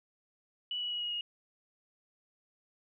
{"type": "tone with pitch steps", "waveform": "sine", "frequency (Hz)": [2952, 2932, 2911, 2891, 2871], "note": ["F#7", "F#7", "F#7", "F#7", "F7"], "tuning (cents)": [-5, -16, -29, -41, 47], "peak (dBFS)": -33, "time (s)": [0.71, 1.21], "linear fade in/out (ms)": 2, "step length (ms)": 100, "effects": []}